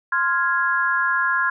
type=chord; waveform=sine; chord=F minor; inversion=second; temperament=equal; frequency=1046.5 / 1396.9 / 1661.2 Hz; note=C6 / F6 / Ab6; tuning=0 / 0 / 0 cents; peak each=-23 / -22 / -21 dBFS; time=0.12-1.5 s; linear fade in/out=5 ms; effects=none